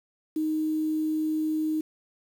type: tone with quantisation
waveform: sine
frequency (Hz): 311.1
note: D#4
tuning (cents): 0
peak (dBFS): -24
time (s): 0.36-1.81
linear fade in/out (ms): 5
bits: 8
effects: none